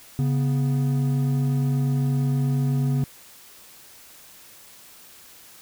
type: tone pair together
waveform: triangle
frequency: 138.59 / 246.9 Hz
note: C#3 / B3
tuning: 0 / 0 cents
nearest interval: minor seventh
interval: 1000 cents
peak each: -18 / -26 dBFS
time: 0.19-3.04 s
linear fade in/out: 0 ms
effects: white hiss -48 dBFS RMS until 5.61 s